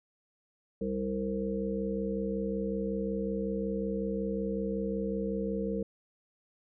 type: harmonic tone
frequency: 65.41 Hz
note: C2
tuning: in tune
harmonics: 1 / 3 / 5 / 7 / 8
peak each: -43 / -33 / -40 / -34 / -40 dBFS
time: 0.81-5.83 s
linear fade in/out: 5 ms
effects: none